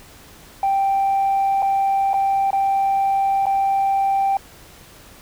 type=tone with dropouts; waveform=sine; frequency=784 Hz; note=G5; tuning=in tune; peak=-14 dBFS; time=0.63-4.37 s; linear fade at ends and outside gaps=2 ms; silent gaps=1.622-1.626 / 2.133-2.14 / 2.506-2.53 / 3.457-3.466 s; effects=tanh soft clip ceiling -13 dBFS + pink hiss -45 dBFS RMS until 5.21 s